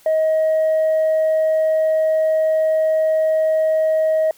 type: tone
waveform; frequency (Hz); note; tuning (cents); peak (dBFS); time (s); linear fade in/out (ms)
sine; 632; D#5; +27; -12; 0.06-4.31; 2
effects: tanh soft clip ceiling -12 dBFS + white hiss -51 dBFS RMS until 4.37 s